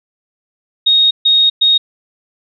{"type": "tone bursts at uneven times", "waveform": "sine", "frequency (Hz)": 3734, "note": "A#7", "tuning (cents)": 2, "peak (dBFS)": -7, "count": 3, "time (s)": [[0.86, 1.11], [1.25, 1.5], [1.61, 1.78]], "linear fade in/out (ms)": 10, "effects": []}